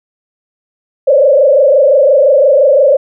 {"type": "tone with frequency modulation", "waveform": "sine", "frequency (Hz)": 558, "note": "C#5", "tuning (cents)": 11, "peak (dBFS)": -4, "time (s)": [1.07, 2.97], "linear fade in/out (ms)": 10, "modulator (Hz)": 25.8, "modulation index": 1.8, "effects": []}